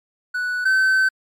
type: tone pair in turn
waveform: triangle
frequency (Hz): 1480 / 1534.6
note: F#6 / G6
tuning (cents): 0 / -37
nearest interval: minor second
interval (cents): 63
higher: second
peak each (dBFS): -19 / -12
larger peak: second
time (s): 0.34-0.65 / 0.65-1.09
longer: second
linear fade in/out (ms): 10
effects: MP3 96 kbps